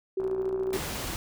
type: tone with tremolo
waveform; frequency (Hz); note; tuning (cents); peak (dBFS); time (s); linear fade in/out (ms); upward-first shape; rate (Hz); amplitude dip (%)
sine; 380.5; F#4; +48; -25; 0.17-0.77; 5; square; 14; 35
type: click train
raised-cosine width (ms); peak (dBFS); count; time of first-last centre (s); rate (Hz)
1; -27; 40; 0.2-0.839; 61
type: noise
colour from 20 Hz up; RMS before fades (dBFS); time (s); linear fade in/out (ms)
pink; -34; 0.73-1.16; 0
effects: none